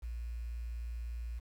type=tone with quantisation; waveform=sine; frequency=58.27 Hz; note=A#1; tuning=in tune; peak=-37 dBFS; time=0.02-1.4 s; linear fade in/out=20 ms; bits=10; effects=none